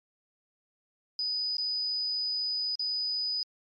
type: tone with dropouts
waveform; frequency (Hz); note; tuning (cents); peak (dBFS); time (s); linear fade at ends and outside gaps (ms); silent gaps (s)
sine; 4978; D#8; 0; -28; 1.19-3.43; 1; 1.569-1.582 / 2.754-2.794
effects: MP3 32 kbps